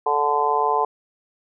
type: harmonic tone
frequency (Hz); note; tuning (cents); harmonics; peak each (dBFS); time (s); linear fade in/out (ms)
146.3; D3; -6; 3 / 4 / 5 / 6 / 7; -24 / -32 / -24 / -22 / -22; 0.06-0.85; 5
effects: none